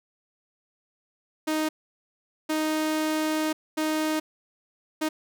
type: tone bursts at uneven times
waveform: sawtooth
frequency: 311 Hz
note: D#4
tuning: 1 cent flat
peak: -20 dBFS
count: 4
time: 1.47-1.69 / 2.49-3.53 / 3.77-4.2 / 5.01-5.09 s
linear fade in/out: 10 ms
effects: none